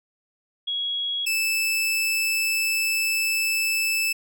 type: tone pair in turn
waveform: sine / sawtooth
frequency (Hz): 3322 / 2630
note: G#7 / E7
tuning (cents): 0 / -5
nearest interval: major third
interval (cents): 405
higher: first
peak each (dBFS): -24 / -18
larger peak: second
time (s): 0.67-1.26 / 1.26-4.13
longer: second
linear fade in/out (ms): 10
effects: none